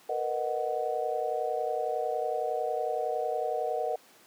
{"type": "chord", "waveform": "sine", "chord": "B major seventh", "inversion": "third", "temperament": "just", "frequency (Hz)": [463, 493.9, 617.4, 740.8], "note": ["A#4", "B4", "D#5", "F#5"], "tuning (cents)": [-12, 0, -14, 2], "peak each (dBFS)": [-33, -35, -33, -32], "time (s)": [0.09, 3.96], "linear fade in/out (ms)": 5, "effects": ["pink hiss -57 dBFS RMS until 4.26 s", "high-pass 300 Hz 12 dB/octave"]}